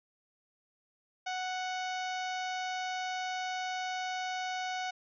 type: harmonic tone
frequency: 740 Hz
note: F#5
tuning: in tune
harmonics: 1 / 2 / 3 / 4 / 5 / 6 / 7 / 8 / 9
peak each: -35 / -41 / -43 / -46 / -48 / -51 / -52 / -51 / -57 dBFS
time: 1.26-4.91 s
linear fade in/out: 10 ms
effects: none